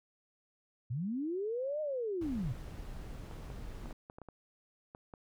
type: linear two-way sweep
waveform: sine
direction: up then down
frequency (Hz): 107.7 to 622 to 107.7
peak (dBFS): -33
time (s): 0.9-2.53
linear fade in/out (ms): 10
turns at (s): 1.81
type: noise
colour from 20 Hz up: brown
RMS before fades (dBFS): -44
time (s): 2.21-3.93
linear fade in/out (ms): 5
type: clicks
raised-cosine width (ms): 1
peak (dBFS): -34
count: 10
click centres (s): 3.312 / 3.502 / 3.858 / 3.909 / 4.099 / 4.185 / 4.217 / 4.287 / 4.949 / 5.138
effects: none